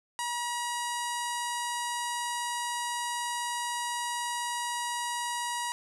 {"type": "tone with low-pass filter", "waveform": "sawtooth", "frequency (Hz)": 959, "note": "A#5", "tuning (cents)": 49, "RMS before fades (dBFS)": -33, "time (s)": [0.19, 5.72], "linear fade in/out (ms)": 0, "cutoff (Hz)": 9200, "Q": 2.4, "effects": []}